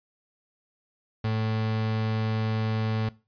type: tone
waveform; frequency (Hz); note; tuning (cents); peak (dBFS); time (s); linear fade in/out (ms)
35% pulse; 110; A2; 0; -23; 1.24-3.09; 5
effects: noise-tail reverb RT60 0.3 s tail -20 dB re dry + resampled to 11025 Hz